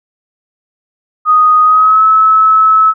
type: tone with pitch glide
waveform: sine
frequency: 1244.5 to 1297.3 Hz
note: D#6 to E6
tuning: 0 to -28 cents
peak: -4 dBFS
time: 1.25-2.94 s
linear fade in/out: 50 ms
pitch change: +72 cents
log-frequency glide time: 1.63-2.03 s
effects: none